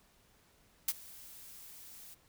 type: noise with ADSR envelope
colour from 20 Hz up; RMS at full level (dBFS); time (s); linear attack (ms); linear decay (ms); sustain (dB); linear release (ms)
blue; -29; 0.88-2.15; 5; 39; -23; 16
effects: pink hiss -67 dBFS RMS until 2.28 s